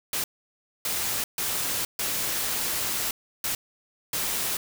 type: noise bursts at uneven times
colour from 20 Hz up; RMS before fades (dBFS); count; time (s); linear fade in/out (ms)
white; -28; 6; 0.13-0.24 / 0.85-1.24 / 1.38-1.85 / 1.99-3.11 / 3.44-3.55 / 4.13-4.57; 2
effects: none